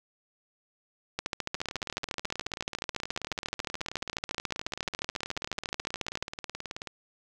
two click trains, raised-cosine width 0.2 ms, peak -13 / -19 dBFS, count 72 / 100, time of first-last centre 1.19-6.225 / 1.55-6.873 s, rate 14.1 / 18.6 Hz, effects none

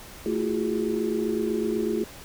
sine tone cluster, 221.8 / 336.3 / 364.2 / 412.6 Hz, A3 / E4 / F#4 / G#4, +14 / +35 / -27 / -11 cents, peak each -29 dBFS, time 0.26-2.04 s, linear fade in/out 2 ms, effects pink hiss -44 dBFS RMS until 2.24 s

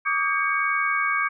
sine tone cluster, 1148 / 1229 / 1607 / 2235 Hz, D6 / D#6 / G6 / C#7, -40 / -22 / +43 / +14 cents, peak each -26 / -28 / -26 / -25 dBFS, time 0.05-1.29 s, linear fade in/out 20 ms, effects none

